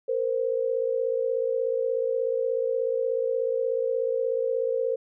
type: tone pair together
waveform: sine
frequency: 462.4 / 519 Hz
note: A#4 / C5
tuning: -14 / -14 cents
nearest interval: major second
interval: 200 cents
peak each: -26 dBFS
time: 0.08-4.96 s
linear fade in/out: 10 ms
effects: none